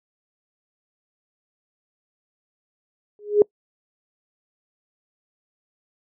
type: tone with exponential growth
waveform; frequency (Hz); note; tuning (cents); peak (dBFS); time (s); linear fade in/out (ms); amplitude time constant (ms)
sine; 415.1; G#4; -1; -7; 3.19-3.42; 1; 48
effects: noise-tail reverb RT60 0.1 s tail -25 dB re dry